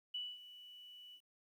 sine tone with ADSR envelope, 2960 Hz, F#7, in tune, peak -38 dBFS, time 0.14-1.21 s, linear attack 8 ms, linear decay 230 ms, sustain -15 dB, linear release 66 ms, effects 12-bit

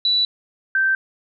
sine tone pair in turn, 3951 / 1558 Hz, B7 / G6, 0 / -11 cents, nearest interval octave + major third, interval 1611 cents, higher first, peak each -15 dBFS, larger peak neither, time 0.05-0.25 / 0.75-0.95 s, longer neither, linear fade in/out 2 ms, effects none

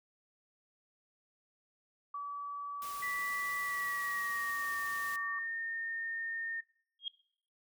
sine tone, 1147 Hz, D6, 41 cents flat, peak -37 dBFS, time 2.14-5.39 s, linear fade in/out 5 ms
white noise, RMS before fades -48 dBFS, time 2.82-5.16 s, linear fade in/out 0 ms
sine tone with pitch glide, 1969 to 1826.6 Hz, B6 to A#6, -6 to -36 cents, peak -35 dBFS, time 3.02-6.61 s, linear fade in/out 10 ms, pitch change -130 cents, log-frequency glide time 3.6-4.77 s
sine tone with exponential growth, 3252 Hz, G#7, 37 cents flat, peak -31 dBFS, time 6.99-7.08 s, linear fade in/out 2 ms, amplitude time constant 19 ms
effects noise-tail reverb RT60 0.6 s tail -21 dB re dry

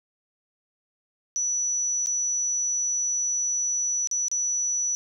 sine tone with dropouts, 5920 Hz, F#8, in tune, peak -23 dBFS, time 1.36-4.95 s, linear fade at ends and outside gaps 0 ms, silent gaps 2.061-2.07 / 4.073-4.113 / 4.283-4.315 s, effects none

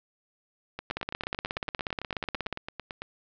two click trains, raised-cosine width 0.3 ms, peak -14 / -19 dBFS, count 28 / 21, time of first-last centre 0.91-2.527 / 0.79-3.02 s, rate 16.7 / 8.97 Hz, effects low-pass 5000 Hz 12 dB/octave

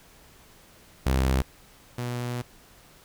sawtooth tone pair in turn, 65.6 / 121.92 Hz, C2 / B2, +5 / -22 cents, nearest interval major seventh, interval 1073 cents, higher second, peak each -17 / -25 dBFS, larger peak first, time 1.06-1.42 / 1.98-2.42 s, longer second, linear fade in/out 5 ms, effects pink hiss -54 dBFS RMS until 3.04 s

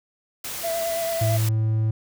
white noise, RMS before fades -32 dBFS, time 0.44-1.49 s, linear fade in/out 5 ms
triangle tone with vibrato, 667 Hz, E5, 20 cents sharp, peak -22 dBFS, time 0.63-1.38 s, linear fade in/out 20 ms, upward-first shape sine, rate 9 Hz, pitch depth 23 cents each way
triangle tone, 110 Hz, A2, in tune, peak -17 dBFS, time 1.21-1.91 s, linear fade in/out 5 ms
effects none

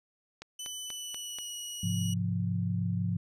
click train, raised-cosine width 0.2 ms, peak -25 dBFS, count 5, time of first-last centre 0.42-1.386 s, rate 4.14 Hz
20% pulse tone with pitch glide, 3001 to 2914 Hz, F#7 to F#7, +24 to -27 cents, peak -32 dBFS, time 0.59-2.14 s, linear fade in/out 5 ms, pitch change -51 cents, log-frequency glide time 0.81-1.55 s
sine chord, F minor, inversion first, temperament just, 104.77 / 130.96 / 174.61 Hz, Ab2 / C3 / F3, +16 / +2 / 0 cents, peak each -31 / -37 / -31 dBFS, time 1.83-3.17 s, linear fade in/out 5 ms
effects none

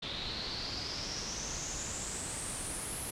pink noise with low-pass filter sweep, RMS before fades -39 dBFS, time 0.02-3.11 s, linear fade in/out 10 ms, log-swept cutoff 3700 to 11000 Hz, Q 7.3, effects none

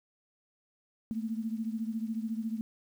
sine beating tone pair, 220 / 234 Hz, A3 / A#3, 0 / +7 cents, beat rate 14 Hz, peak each -33 / -37 dBFS, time 1.11-2.61 s, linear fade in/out 0 ms, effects 10-bit

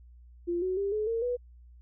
sine tone with pitch steps, 346.5 / 371.4 / 398 / 426.6 / 457.2 / 490 Hz, F4 / F#4 / G4 / G#4 / A#4 / B4, -14 / +7 / +26 / +46 / -34 / -14 cents, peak -27 dBFS, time 0.47-1.37 s, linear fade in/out 20 ms, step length 150 ms, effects added 60 Hz sine -50 dBFS peak until 1.81 s

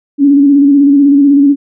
sine tone with vibrato, 282.1 Hz, C#4, 30 cents sharp, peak -3 dBFS, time 0.18-1.56 s, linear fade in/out 50 ms, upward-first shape square, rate 16 Hz, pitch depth 37 cents each way, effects none

